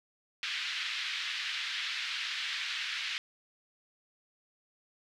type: band-pass noise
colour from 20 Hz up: white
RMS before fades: -36 dBFS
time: 0.43-3.18 s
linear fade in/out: 0 ms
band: 1600 to 3900 Hz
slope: 24 dB/octave
effects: none